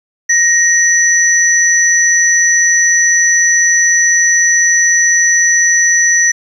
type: tone pair together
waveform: sine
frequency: 1872 / 5938 Hz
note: A#6 / F#8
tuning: +7 / +5 cents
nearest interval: octave + minor sixth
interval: 1998 cents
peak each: -10 dBFS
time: 0.29-6.32 s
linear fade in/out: 10 ms
effects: 7-bit